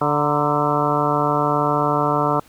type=harmonic tone with a mistuned harmonic; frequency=146.83 Hz; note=D3; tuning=in tune; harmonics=1 / 2 / 3 / 4 / 5 / 6 / 7 / 8 / 9; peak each=-25 / -25 / -25 / -25 / -25 / -25 / -25 / -25 / -25 dBFS; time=0.01-2.4 s; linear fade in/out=5 ms; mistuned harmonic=6; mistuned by=+78 cents; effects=pink hiss -51 dBFS RMS until 2.48 s